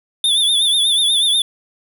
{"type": "tone with vibrato", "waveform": "square", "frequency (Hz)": 3527, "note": "A7", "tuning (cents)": 3, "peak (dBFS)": -13, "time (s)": [0.24, 1.42], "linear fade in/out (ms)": 2, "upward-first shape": "triangle", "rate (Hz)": 8.2, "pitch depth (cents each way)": 92, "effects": []}